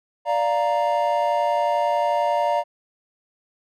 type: chord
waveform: triangle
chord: Bb major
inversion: first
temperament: equal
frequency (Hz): 587.3 / 698.5 / 932.3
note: D5 / F5 / Bb5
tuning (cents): 0 / 0 / 0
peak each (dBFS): -21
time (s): 0.25-2.64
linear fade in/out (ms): 50
effects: none